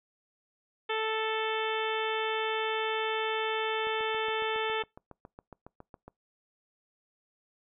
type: harmonic tone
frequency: 440 Hz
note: A4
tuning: in tune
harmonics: 1 / 2 / 3 / 4 / 5 / 6 / 7 / 8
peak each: -32 / -35 / -37 / -38 / -39 / -40 / -40 / -41 dBFS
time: 0.89-4.83 s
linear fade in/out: 10 ms
type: click train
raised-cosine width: 1 ms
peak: -32 dBFS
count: 17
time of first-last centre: 3.87-6.08 s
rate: 7.24 Hz
effects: noise-tail reverb RT60 0.2 s tail -25 dB re dry